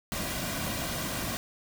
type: noise with comb filter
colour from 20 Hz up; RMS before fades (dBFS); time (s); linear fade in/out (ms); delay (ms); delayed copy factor
pink; -33; 0.12-1.37; 0; 2.3; -0.55
effects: none